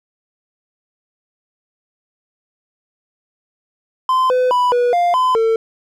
triangle tone with pitch steps, 1032 / 505 / 989 / 486.8 / 700 / 1018 / 449.8 Hz, C6 / B4 / B5 / B4 / F5 / C6 / A4, -24 / +39 / +2 / -25 / +4 / -48 / +38 cents, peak -10 dBFS, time 4.09-5.56 s, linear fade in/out 2 ms, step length 210 ms, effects none

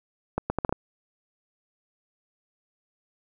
accelerating click train, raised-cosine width 1 ms, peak -11 dBFS, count 6, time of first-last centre 0.38-0.726 s, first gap 120 ms, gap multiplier 0.72, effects none

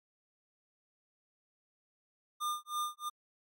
square tone with tremolo, 1205 Hz, D6, 44 cents sharp, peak -32 dBFS, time 2.4-3.1 s, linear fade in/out 20 ms, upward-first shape sine, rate 3.1 Hz, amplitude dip 100%, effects MP3 96 kbps

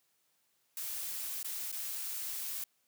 blue noise with dropouts, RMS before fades -39 dBFS, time 0.77-2.64 s, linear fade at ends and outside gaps 2 ms, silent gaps 1.43-1.445 / 1.717-1.726 s, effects white hiss -75 dBFS RMS until 2.87 s + high-pass 100 Hz 12 dB/octave

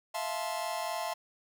45% pulse chord, F major seventh, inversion third, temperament just, 654.8 / 698.5 / 873.1 / 1047.7 Hz, E5 / F5 / A5 / C6, -12 / 0 / -14 / +2 cents, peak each -38 / -38 / -38 / -40 dBFS, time 0.14-1.14 s, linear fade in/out 10 ms, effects none

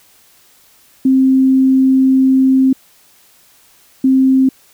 sine tone pair in turn, 263.7 / 263.7 Hz, C4 / C4, +14 / +14 cents, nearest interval unison, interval 0 cents, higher neither, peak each -7 dBFS, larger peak neither, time 1.05-2.73 / 4.04-4.49 s, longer first, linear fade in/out 5 ms, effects white hiss -49 dBFS RMS until 4.73 s

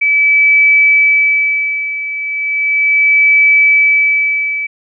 sine tone with tremolo, 2300 Hz, D7, 37 cents flat, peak -5 dBFS, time 0.01-4.67 s, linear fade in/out 10 ms, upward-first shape sine, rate 0.36 Hz, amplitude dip 75%, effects none

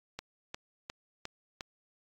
click train, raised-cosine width 0.2 ms, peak -21 dBFS, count 5, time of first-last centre 0.19-1.608 s, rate 2.82 Hz, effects AAC 48 kbps

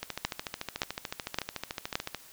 two click trains, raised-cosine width 0.2 ms, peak -10 / -16 dBFS, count 4 / 30, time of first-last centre 0.25-1.955 / 0.03-2.147 s, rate 1.76 / 13.7 Hz, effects white hiss -53 dBFS RMS until 2.32 s

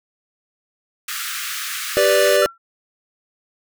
pink high-pass noise, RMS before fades -27 dBFS, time 1.08-2.37 s, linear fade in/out 5 ms, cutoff 1200 Hz, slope 96 dB/octave
square chord, G major, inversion none, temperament equal, 392 / 493.9 / 587.3 Hz, G4 / B4 / D5, 0 / 0 / 0 cents, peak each -20 / -20 / -16 dBFS, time 1.97-2.46 s, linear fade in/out 0 ms
sine tone with exponential decay, 1356 Hz, E6, 49 cents sharp, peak -17 dBFS, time 2.42-2.58 s, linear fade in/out 5 ms, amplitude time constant 33 ms
effects none

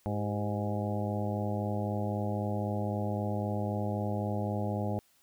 harmonic tone with a mistuned harmonic, 103.83 Hz, G#2, in tune, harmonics 1 / 2 / 3 / 4 / 5 / 6 / 7 / 8, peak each -33 / -35 / -41 / -42 / -40 / -40 / -42 / -42 dBFS, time 0.06-4.99 s, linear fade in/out 0 ms, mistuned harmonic 4, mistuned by -67 cents, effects white hiss -67 dBFS RMS until 5.22 s

